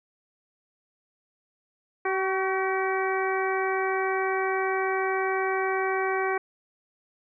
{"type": "harmonic tone with a mistuned harmonic", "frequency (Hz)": 381.8, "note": "G4", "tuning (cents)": -46, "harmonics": [1, 2, 3, 4, 5, 6], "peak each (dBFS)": [-27, -30, -32, -33, -34, -35], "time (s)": [2.05, 6.38], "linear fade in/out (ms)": 5, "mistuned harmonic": 3, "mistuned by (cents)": -29, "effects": []}